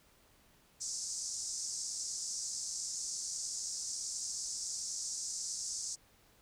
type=band-pass noise; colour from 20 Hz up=pink; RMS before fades=-40 dBFS; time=0.8-5.96 s; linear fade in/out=20 ms; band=5200 to 8200 Hz; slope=48 dB/octave; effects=pink hiss -66 dBFS RMS until 6.41 s